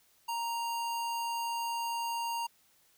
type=tone; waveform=square; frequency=932.3 Hz; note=A#5; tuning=in tune; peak=-33 dBFS; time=0.28-2.47 s; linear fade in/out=10 ms; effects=white hiss -67 dBFS RMS until 2.97 s